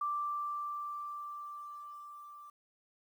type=tone with level ramp; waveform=sine; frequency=1174.7 Hz; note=D6; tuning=in tune; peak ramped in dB=-31 to -49 dBFS; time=0.01-2.5 s; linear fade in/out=5 ms; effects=11-bit